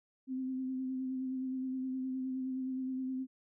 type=tone with vibrato; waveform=sine; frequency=260 Hz; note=C4; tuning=11 cents flat; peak=-34 dBFS; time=0.27-3.27 s; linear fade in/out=50 ms; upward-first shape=sine; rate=9.6 Hz; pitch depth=22 cents each way; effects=none